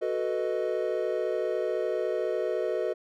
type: chord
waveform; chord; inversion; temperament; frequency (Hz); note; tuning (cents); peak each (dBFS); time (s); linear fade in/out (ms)
triangle; B dominant seventh; second; equal; 370 / 440 / 493.9 / 622.3; F#4 / A4 / B4 / D#5; 0 / 0 / 0 / 0; -30; 0.01-2.94; 20
effects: none